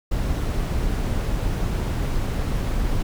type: noise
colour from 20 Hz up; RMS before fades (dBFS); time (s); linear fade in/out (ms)
brown; -23; 0.11-3.03; 10
effects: none